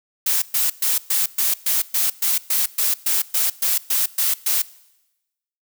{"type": "noise bursts", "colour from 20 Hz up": "blue", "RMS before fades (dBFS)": -19, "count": 16, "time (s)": [0.26, 4.62], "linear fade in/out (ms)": 5, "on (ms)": 160, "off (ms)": 120, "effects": ["noise-tail reverb RT60 1.0 s tail -21 dB re dry"]}